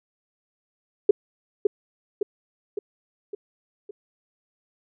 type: tone with echo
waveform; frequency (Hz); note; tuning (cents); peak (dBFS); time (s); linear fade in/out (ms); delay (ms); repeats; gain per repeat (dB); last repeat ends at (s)
sine; 408.8; G#4; -27; -9; 1.09-1.11; 5; 560; 5; -5; 3.91
effects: none